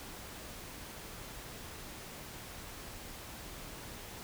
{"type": "silence", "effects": ["pink hiss -47 dBFS RMS until 4.23 s"]}